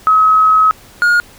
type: tone pair in turn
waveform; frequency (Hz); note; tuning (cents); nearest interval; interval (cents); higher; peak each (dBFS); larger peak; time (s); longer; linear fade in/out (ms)
sine / triangle; 1278 / 1430.3; D#6 / F6; +46 / +41; major second; 195; second; -6; neither; 0.07-0.71 / 1.02-1.2; first; 0
effects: pink hiss -41 dBFS RMS until 1.38 s